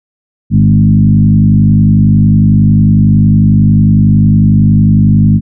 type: tone with frequency modulation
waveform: sine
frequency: 156.1 Hz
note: D#3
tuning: 6 cents sharp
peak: -3 dBFS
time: 0.5-5.41 s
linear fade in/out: 50 ms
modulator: 51 Hz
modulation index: 1.5
effects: none